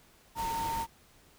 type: tone in noise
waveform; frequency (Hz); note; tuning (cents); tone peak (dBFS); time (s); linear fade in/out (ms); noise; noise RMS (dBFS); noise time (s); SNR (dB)
sine; 913; A#5; -36; -31; 0.35-0.87; 50; pink; -40; 0.35-0.87; +6
effects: pink hiss -61 dBFS RMS until 1.38 s